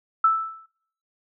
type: tone with exponential decay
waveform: sine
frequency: 1318.5 Hz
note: E6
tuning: in tune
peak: -12 dBFS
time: 0.24-0.66 s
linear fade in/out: 5 ms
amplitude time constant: 90 ms
effects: noise-tail reverb RT60 0.6 s tail -17 dB re dry